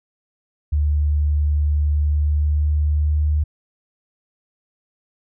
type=tone with pitch glide; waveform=sine; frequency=74.1 to 75.35 Hz; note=D2 to D2; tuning=+16 to +45 cents; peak=-15 dBFS; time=0.72-3.44 s; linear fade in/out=10 ms; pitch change=+29 cents; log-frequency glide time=1.97-3.3 s; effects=none